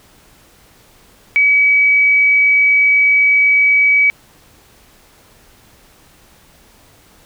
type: tone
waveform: sine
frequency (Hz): 2277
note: C#7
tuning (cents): +46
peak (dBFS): -8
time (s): 1.36-4.1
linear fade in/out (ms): 0
effects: pink hiss -48 dBFS RMS until 7.25 s